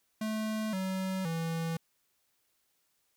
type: tone with pitch steps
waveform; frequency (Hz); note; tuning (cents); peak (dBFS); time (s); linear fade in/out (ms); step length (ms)
square; 217.2 / 189.08 / 164.61; A3 / F#3 / E3; -22 / +38 / -2; -32; 0.21-1.77; 5; 520
effects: white hiss -75 dBFS RMS until 3.16 s